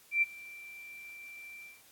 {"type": "tone with ADSR envelope", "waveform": "sine", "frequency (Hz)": 2349, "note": "D7", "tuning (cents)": 0, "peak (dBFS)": -22, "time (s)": [0.11, 1.82], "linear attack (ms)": 110, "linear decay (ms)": 26, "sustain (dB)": -23, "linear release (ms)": 200, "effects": ["white hiss -60 dBFS RMS until 1.91 s", "AAC 64 kbps"]}